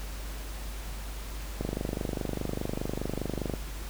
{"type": "click train", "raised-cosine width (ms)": 2, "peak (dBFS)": -17, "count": 49, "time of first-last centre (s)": [1.61, 3.538], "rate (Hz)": 24.9, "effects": ["added 50 Hz sine -36 dBFS peak until 3.89 s", "pink hiss -44 dBFS RMS until 3.89 s"]}